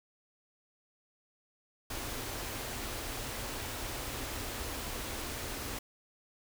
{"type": "band-stop noise", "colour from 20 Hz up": "pink", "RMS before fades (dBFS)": -39, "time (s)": [1.9, 5.79], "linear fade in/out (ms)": 5, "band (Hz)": [140, 210], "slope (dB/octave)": 96, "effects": []}